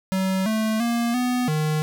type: tone with pitch steps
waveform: square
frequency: 189.6 / 218.8 / 235.1 / 248.4 / 154 Hz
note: F#3 / A3 / A#3 / B3 / D#3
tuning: +43 / -9 / +15 / +10 / -17 cents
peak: -21 dBFS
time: 0.12-1.82 s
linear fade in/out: 0 ms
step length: 340 ms
effects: none